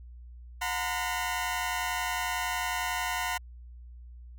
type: tone cluster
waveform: 20% pulse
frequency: 725 / 919 / 1010 Hz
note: F#5 / A#5 / B5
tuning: -35 / -25 / +39 cents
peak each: -29 dBFS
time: 0.61-3.38 s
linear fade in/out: 10 ms
effects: added 60 Hz sine -44 dBFS peak until 4.38 s